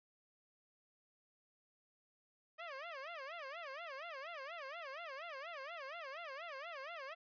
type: tone with vibrato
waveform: 15% pulse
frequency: 606 Hz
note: D#5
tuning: 46 cents flat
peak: -39 dBFS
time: 2.58-7.15 s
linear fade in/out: 20 ms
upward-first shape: sine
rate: 4.2 Hz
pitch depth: 240 cents each way
effects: resampled to 11025 Hz